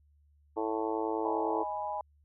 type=harmonic tone; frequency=110 Hz; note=A2; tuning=in tune; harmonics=3 / 4 / 5 / 6 / 7 / 8 / 9 / 10; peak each=-35 / -34 / -41 / -41 / -42 / -36 / -47 / -46 dBFS; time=0.56-1.64 s; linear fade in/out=20 ms
type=chord; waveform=sine; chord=G# minor; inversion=second; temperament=equal; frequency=622.3 / 830.6 / 987.8 Hz; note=D#5 / G#5 / B5; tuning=0 / 0 / 0 cents; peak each=-39 / -35 / -38 dBFS; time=1.25-2.01 s; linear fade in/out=2 ms
effects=added 73 Hz sine -62 dBFS peak until 2.24 s